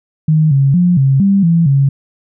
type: tone with pitch steps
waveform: sine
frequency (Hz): 155.9 / 137.4 / 177.4 / 135.4 / 197.2 / 167.3 / 138.1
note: D#3 / C#3 / F3 / C#3 / G3 / E3 / C#3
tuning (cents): +4 / -15 / +27 / -40 / +11 / +26 / -6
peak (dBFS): -7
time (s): 0.28-1.89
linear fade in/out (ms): 5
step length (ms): 230
effects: none